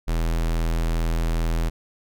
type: tone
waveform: square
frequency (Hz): 41.2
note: E1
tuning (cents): 0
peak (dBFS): -21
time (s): 0.07-1.7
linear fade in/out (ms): 20
effects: none